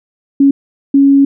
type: tone bursts at uneven times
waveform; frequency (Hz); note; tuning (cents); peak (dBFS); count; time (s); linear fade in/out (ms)
sine; 277.2; C#4; 0; -4; 2; 0.4-0.51 / 0.94-1.25; 5
effects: none